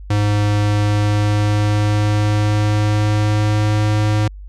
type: tone with pitch glide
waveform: square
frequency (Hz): 103.83 to 106.01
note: G#2 to G#2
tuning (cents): 0 to +36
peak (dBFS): -14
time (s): 0.1-4.28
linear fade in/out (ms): 5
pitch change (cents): +36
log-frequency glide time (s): 0.52-3.94
effects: added 49 Hz sine -31 dBFS peak until 4.48 s + low-pass 7000 Hz 12 dB/octave